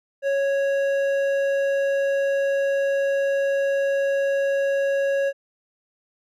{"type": "tone with hard clipping", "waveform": "triangle", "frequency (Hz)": 553, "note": "C#5", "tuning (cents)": -4, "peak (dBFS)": -21, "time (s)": [0.22, 5.33], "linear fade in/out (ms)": 50, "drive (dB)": 12, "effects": []}